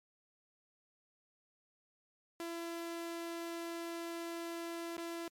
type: tone with dropouts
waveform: sawtooth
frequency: 336.9 Hz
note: E4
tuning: 38 cents sharp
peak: -36 dBFS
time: 2.4-5.28 s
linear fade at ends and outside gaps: 1 ms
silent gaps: 4.969-4.979 s
effects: MP3 64 kbps